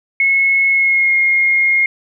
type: tone with pitch glide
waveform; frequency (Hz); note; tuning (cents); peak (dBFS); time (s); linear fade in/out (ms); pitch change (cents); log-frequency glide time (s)
sine; 2183 to 2141; C#7 to C7; -27 to +39; -10; 0.2-1.86; 2; -34; 0.69-1.15
effects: none